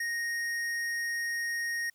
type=tone with hard clipping; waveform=sine; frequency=1864.7 Hz; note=A#6; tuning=in tune; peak=-32 dBFS; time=0-1.9 s; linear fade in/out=5 ms; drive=12 dB; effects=white hiss -71 dBFS RMS until 1.94 s